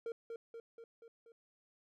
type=tone with echo; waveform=triangle; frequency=460.6 Hz; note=A#4; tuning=21 cents flat; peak=-36 dBFS; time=0.06-0.12 s; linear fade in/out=2 ms; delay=240 ms; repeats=5; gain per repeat=-4 dB; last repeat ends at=1.32 s; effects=none